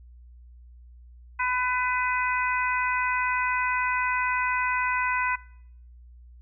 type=harmonic tone; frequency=501 Hz; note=B4; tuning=25 cents sharp; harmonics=2 / 3 / 4 / 5; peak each=-27 / -29 / -30 / -31 dBFS; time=1.39-5.36 s; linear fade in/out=10 ms; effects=noise-tail reverb RT60 0.7 s tail -23 dB re dry + added 60 Hz sine -46 dBFS peak until 6.41 s